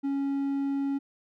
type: tone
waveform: triangle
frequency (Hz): 277.2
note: C#4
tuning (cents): 0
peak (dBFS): -24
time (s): 0.03-0.99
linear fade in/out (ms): 20
effects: none